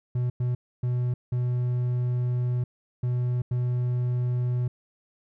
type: tone bursts at uneven times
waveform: triangle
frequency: 123.47 Hz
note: B2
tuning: in tune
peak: -21 dBFS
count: 6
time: 0.15-0.3 / 0.4-0.55 / 0.83-1.14 / 1.32-2.64 / 3.03-3.42 / 3.51-4.68 s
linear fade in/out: 5 ms
effects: none